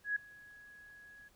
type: tone with ADSR envelope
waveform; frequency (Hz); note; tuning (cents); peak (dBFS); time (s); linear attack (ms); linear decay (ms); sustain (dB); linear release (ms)
sine; 1671; G#6; +10; -29; 0.04-1.29; 120; 5; -24; 16
effects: pink hiss -68 dBFS RMS until 1.35 s